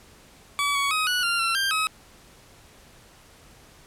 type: tone with pitch steps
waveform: 20% pulse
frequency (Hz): 1143 / 1122 / 1262 / 1470 / 1389 / 1355 / 1586 / 1275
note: D6 / C#6 / D#6 / F#6 / F6 / E6 / G6 / D#6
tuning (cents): -47 / +21 / +24 / -12 / -10 / +47 / +20 / +42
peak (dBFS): -17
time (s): 0.59-1.87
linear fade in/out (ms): 0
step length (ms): 160
effects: pink hiss -52 dBFS RMS until 3.86 s + low-pass 12000 Hz 12 dB/octave